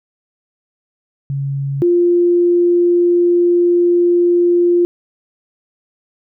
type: tone pair in turn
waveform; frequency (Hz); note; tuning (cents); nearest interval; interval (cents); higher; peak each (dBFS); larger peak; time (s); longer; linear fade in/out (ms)
sine; 138.59 / 349.2; C#3 / F4; 0 / 0; octave + major third; 1600; second; -17 / -9; second; 1.3-1.82 / 1.82-4.85; second; 0
effects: none